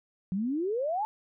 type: exponential sweep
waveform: sine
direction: up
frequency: 178.9 to 891 Hz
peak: -27 dBFS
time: 0.32-1.05 s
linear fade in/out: 0 ms
effects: none